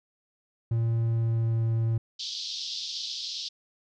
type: tone with pitch glide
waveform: triangle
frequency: 115 to 113.68 Hz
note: A#2 to A#2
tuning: -23 to -43 cents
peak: -21 dBFS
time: 0.71-1.98 s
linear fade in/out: 5 ms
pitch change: -20 cents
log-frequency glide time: 0.95-1.67 s
type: band-pass noise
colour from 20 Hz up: white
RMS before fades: -35 dBFS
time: 2.19-3.49 s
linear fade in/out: 10 ms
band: 3300 to 5300 Hz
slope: 48 dB/octave
effects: none